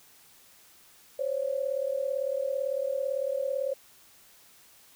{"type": "tone pair together", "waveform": "sine", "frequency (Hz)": [525, 562.9], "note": ["C5", "C#5"], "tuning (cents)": [6, 26], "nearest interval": "minor second", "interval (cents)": 120, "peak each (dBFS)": [-30, -30], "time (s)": [1.19, 3.74], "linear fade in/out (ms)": 5, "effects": ["white hiss -57 dBFS RMS until 4.95 s"]}